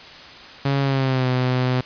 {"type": "tone with pitch glide", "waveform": "sawtooth", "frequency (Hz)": [138.59, 127.09], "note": ["C#3", "C3"], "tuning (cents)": [0, -50], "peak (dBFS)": -14, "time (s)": [0.65, 1.81], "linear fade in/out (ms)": 5, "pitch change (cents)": -150, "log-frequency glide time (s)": [0.81, 1.29], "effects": ["white hiss -40 dBFS RMS until 1.85 s", "resampled to 11025 Hz"]}